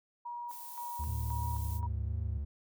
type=tone with tremolo; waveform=sine; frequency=956 Hz; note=A#5; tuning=43 cents sharp; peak=-38 dBFS; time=0.25-1.87 s; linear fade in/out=10 ms; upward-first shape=square; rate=1.9 Hz; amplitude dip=65%
type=noise; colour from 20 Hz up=violet; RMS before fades=-47 dBFS; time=0.48-1.81 s; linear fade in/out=50 ms
type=tone with vibrato; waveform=triangle; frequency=73.42 Hz; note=D2; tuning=in tune; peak=-32 dBFS; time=0.99-2.45 s; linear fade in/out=10 ms; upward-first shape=triangle; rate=2.7 Hz; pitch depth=75 cents each way
type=tone with pitch glide; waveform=sine; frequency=110.1 to 102.14 Hz; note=A2 to G#2; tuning=+2 to -28 cents; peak=-36 dBFS; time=1.07-2.38 s; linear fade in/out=5 ms; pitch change=-130 cents; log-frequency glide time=1.52-1.63 s
effects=none